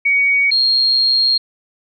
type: tone pair in turn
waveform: sine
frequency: 2247 / 4242 Hz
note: C#7 / C8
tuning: +23 / +23 cents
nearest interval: major seventh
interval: 1100 cents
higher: second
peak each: -11 dBFS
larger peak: neither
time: 0.05-0.51 / 0.51-1.38 s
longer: second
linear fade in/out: 10 ms
effects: none